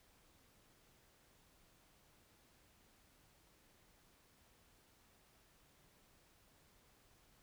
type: silence
effects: pink hiss -70 dBFS RMS until 7.42 s